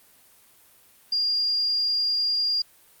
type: tone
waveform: sine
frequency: 4810 Hz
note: D8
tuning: 41 cents sharp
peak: -21 dBFS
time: 1.12-2.62 s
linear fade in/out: 5 ms
effects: white hiss -56 dBFS RMS until 3 s + Opus 32 kbps